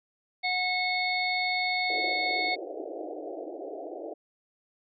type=harmonic tone; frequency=731 Hz; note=F#5; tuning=21 cents flat; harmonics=1 / 3 / 5 / 6; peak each=-31 / -28 / -37 / -34 dBFS; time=0.43-2.56 s; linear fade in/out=20 ms
type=band-pass noise; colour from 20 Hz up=pink; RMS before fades=-38 dBFS; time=1.89-4.14 s; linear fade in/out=10 ms; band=300 to 740 Hz; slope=96 dB/octave
effects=none